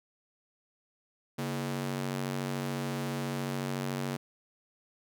sawtooth ring-modulated tone, 187.4 Hz, F#3, 22 cents sharp, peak -25 dBFS, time 1.38-4.17 s, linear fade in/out 10 ms, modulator 47 Hz, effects none

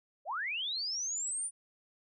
sine linear sweep, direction up, 523 to 9460 Hz, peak -33 dBFS, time 0.25-1.51 s, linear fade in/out 50 ms, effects none

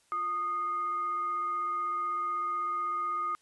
sine tone with frequency modulation, 1234 Hz, D#6, 15 cents flat, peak -29 dBFS, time 0.12-3.35 s, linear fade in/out 0 ms, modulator 884 Hz, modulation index 0.21, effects white hiss -67 dBFS RMS until 3.41 s + resampled to 24000 Hz

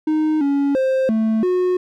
triangle tone with pitch steps, 310 / 281.1 / 526 / 220.8 / 363.9 Hz, D#4 / C#4 / C5 / A3 / F#4, -6 / +24 / +9 / +6 / -29 cents, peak -13 dBFS, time 0.07-1.77 s, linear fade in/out 5 ms, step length 340 ms, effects none

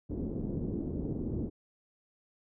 white low-pass noise, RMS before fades -35 dBFS, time 0.09-1.5 s, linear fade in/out 20 ms, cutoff 340 Hz, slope 24 dB/octave, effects none

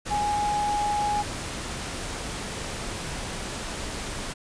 sine tone in noise, 830.6 Hz, G#5, in tune, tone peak -23 dBFS, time 0.1-1.23 s, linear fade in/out 20 ms, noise pink, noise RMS -33 dBFS, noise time 0.05-4.34 s, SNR +7 dB, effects resampled to 22050 Hz

